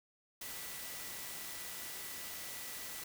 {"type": "tone in noise", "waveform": "sine", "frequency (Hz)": 1968, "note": "B6", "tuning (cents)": -7, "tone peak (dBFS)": -55, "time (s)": [0.41, 3.04], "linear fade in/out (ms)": 5, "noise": "white", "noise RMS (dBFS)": -45, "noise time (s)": [0.41, 3.04], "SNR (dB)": -13, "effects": []}